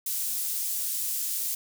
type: high-pass noise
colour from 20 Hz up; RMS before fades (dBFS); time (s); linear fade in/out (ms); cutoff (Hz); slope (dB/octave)
pink; -30; 0.06-1.55; 5; 9300; 12
effects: none